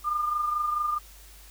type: tone pair together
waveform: sine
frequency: 1204.4 / 1229 Hz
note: D6 / D#6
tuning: +43 / -22 cents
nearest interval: unison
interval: 35 cents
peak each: -25 / -34 dBFS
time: 0.04-0.99 s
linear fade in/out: 20 ms
effects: added 50 Hz sine -49 dBFS peak until 1.5 s + white hiss -52 dBFS RMS until 1.5 s